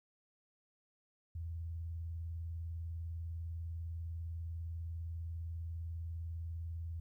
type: tone with vibrato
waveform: sine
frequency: 82.41 Hz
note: E2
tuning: in tune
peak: -39 dBFS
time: 1.35-7 s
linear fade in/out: 5 ms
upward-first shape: sine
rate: 20 Hz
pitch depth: 130 cents each way
effects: 13-bit